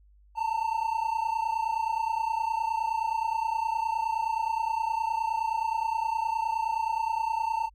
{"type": "tone pair together", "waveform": "triangle", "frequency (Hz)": [883, 912.6], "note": ["A5", "A#5"], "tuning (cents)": [6, -37], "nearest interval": "minor second", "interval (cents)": 57, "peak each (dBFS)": -27, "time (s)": [0.35, 7.7], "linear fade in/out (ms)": 50, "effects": ["added 50 Hz sine -55 dBFS peak until 7.74 s"]}